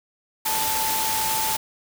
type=tone in noise; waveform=sine; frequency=880 Hz; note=A5; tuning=in tune; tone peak=-26 dBFS; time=0.45-1.57 s; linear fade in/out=10 ms; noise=white; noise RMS=-25 dBFS; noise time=0.45-1.57 s; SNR=-4 dB; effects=none